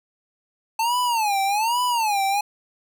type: tone with vibrato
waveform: square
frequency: 879 Hz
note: A5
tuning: 2 cents flat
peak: -20 dBFS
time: 0.79-2.41 s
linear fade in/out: 5 ms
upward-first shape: sine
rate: 1.2 Hz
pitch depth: 210 cents each way
effects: none